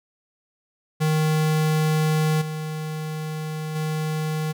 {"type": "tone with level steps", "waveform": "square", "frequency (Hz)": 155.56, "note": "D#3", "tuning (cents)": 0, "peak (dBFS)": [-19, -28, -24], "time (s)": [1, 4.53], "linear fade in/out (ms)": 20, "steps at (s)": [2.41, 3.75], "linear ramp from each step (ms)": 10, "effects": []}